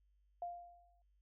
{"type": "tone with exponential decay", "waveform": "sine", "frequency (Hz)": 698.5, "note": "F5", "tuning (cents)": 0, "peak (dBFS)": -38, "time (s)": [0.42, 1.02], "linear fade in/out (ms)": 2, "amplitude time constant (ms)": 130, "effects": ["added 50 Hz sine -70 dBFS peak until 1.21 s"]}